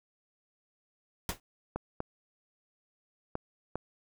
pink noise with exponential decay, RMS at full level -29 dBFS, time 1.29-1.4 s, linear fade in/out 2 ms, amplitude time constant 22 ms
clicks, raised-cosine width 1 ms, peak -19 dBFS, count 4, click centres 1.76 / 2.004 / 3.354 / 3.756 s
effects none

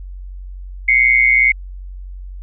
sine tone pair together, 2089 / 2211 Hz, C7 / C#7, -3 / -5 cents, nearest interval minor second, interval 98 cents, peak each -12 dBFS, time 0.88-1.52 s, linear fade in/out 5 ms, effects added 46 Hz sine -28 dBFS peak until 2.42 s

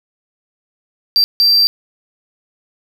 triangle tone bursts at uneven times, 4699 Hz, D8, in tune, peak -7 dBFS, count 2, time 1.16-1.24 / 1.4-1.67 s, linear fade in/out 0 ms, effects 7-bit

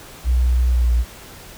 sine tone with pitch glide, 61.7 to 59.12 Hz, B1 to A#1, -1 to +25 cents, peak -13 dBFS, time 0.24-1.05 s, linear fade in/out 50 ms, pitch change -74 cents, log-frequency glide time 0.69-0.94 s, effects pink hiss -40 dBFS RMS until 1.57 s

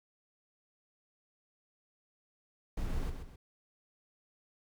brown noise with echo, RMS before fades -35 dBFS, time 2.77-3.1 s, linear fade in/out 5 ms, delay 130 ms, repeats 2, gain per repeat -7 dB, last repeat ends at 3.36 s, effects none

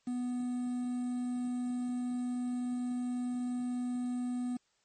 triangle tone with quantisation, 246.9 Hz, B3, in tune, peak -30 dBFS, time 0.07-4.57 s, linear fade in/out 5 ms, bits 9, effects white hiss -74 dBFS RMS until 4.84 s + MP3 32 kbps

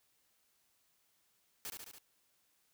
white noise with echo, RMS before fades -43 dBFS, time 1.65-1.7 s, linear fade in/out 0 ms, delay 71 ms, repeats 4, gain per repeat -3 dB, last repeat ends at 1.984 s, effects white hiss -75 dBFS RMS until 2.73 s

